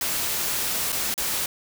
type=noise with dropouts; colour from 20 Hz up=white; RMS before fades=-26 dBFS; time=0.01-1.46 s; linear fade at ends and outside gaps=2 ms; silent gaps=0.921-0.926 / 1.141-1.178 s; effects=none